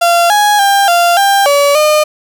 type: tone with pitch steps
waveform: 35% pulse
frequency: 688 / 831 / 797 / 693 / 795 / 570 / 608 Hz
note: F5 / G#5 / G5 / F5 / G5 / C#5 / D#5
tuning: -26 / +1 / +28 / -14 / +24 / +48 / -40 cents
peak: -5 dBFS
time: 0.01-2.04 s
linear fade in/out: 10 ms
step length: 290 ms
effects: none